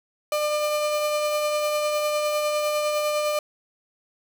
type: tone with tremolo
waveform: 35% pulse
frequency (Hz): 599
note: D5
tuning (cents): +34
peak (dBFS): -19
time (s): 0.32-3.39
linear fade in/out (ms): 2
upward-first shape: triangle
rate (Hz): 9.9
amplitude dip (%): 30
effects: none